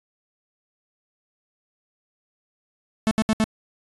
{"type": "tone bursts", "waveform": "45% pulse", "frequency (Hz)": 219.2, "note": "A3", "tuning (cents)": -6, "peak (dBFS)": -17, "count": 4, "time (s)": [3.07, 3.441], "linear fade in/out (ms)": 0, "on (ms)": 41, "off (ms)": 69, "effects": ["resampled to 24000 Hz"]}